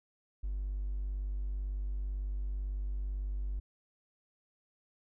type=tone with hard clipping; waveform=triangle; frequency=49 Hz; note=G1; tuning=in tune; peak=-33 dBFS; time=0.43-3.6 s; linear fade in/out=10 ms; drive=3 dB; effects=none